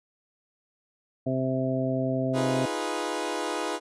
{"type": "harmonic tone", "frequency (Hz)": 130.81, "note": "C3", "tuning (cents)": 0, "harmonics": [1, 2, 3, 4, 5], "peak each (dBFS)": [-30, -28, -35, -34, -30], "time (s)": [1.26, 2.66], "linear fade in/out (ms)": 10}
{"type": "chord", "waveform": "20% pulse", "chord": "F half-diminished seventh", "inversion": "third", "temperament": "equal", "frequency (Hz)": [311.1, 349.2, 415.3, 493.9], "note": ["Eb4", "F4", "Ab4", "Cb5"], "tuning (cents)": [0, 0, 0, 0], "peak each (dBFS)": -29, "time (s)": [2.33, 3.8], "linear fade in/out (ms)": 50}
{"effects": ["resampled to 24000 Hz"]}